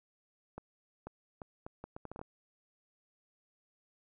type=accelerating click train; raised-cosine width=1 ms; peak=-29 dBFS; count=11; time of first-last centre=0.58-2.215 s; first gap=490 ms; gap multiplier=0.71; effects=none